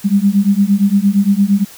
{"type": "beating tone pair", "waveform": "sine", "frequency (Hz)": [195.7, 204.4], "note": ["G3", "G#3"], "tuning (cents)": [-3, -27], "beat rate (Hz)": 8.7, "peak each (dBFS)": -12, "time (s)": [0.04, 1.65], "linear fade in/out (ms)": 20, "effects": ["white hiss -38 dBFS RMS until 1.77 s"]}